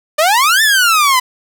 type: exponential two-way sweep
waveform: sawtooth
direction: up then down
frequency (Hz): 586 to 1805 to 989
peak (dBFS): -5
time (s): 0.18-1.2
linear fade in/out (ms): 10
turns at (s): 0.62
effects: none